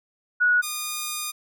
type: tone pair in turn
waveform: sine / 5% pulse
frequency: 1462 / 1221.3 Hz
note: F#6 / D#6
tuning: -21 / -33 cents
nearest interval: minor third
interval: 312 cents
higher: first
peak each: -16 dBFS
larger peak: neither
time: 0.4-0.62 / 0.62-1.32 s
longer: second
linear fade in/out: 20 ms
effects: none